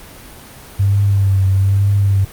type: tone with vibrato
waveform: sine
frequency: 98 Hz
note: G2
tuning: in tune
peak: -10 dBFS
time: 0.79-2.25 s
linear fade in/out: 10 ms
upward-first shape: triangle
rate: 1.1 Hz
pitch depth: 50 cents each way
effects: pink hiss -37 dBFS RMS until 2.32 s + Opus 32 kbps